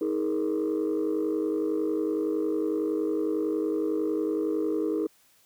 sine chord, D# suspended fourth, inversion none, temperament equal with one note detuned, 316.7 / 415.3 / 466.2 Hz, D#4 / G#4 / A#4, +31 / 0 / 0 cents, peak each -26 / -28 / -30 dBFS, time 0.01-5.07 s, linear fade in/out 5 ms, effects tanh soft clip ceiling -20 dBFS + white hiss -62 dBFS RMS until 5.45 s

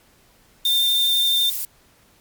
sine tone with vibrato, 3600 Hz, A7, 39 cents sharp, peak -16 dBFS, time 0.65-1.5 s, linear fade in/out 5 ms, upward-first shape sine, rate 12 Hz, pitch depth 11 cents each way
violet noise, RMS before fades -26 dBFS, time 0.65-1.65 s, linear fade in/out 2 ms
effects pink hiss -56 dBFS RMS until 2.2 s + MP3 96 kbps

